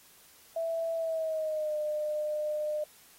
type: tone with pitch glide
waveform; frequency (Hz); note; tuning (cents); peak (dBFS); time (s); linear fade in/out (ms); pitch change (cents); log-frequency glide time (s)
sine; 659.3 to 604.6; E5 to D#5; 0 to -50; -29; 0.56-2.84; 5; -150; 0.95-1.77
effects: white hiss -58 dBFS RMS until 3.18 s + AAC 48 kbps